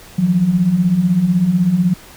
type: beating tone pair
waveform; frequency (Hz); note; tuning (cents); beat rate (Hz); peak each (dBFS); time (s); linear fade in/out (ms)
sine; 165.4 / 181.4; E3 / F#3; +6 / -34; 16; -18 / -12; 0.18-1.94; 10
effects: pink hiss -40 dBFS RMS until 2.16 s